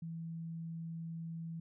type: tone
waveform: sine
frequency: 164.81 Hz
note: E3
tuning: in tune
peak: -40 dBFS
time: 0.02-1.6 s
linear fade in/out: 5 ms
effects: none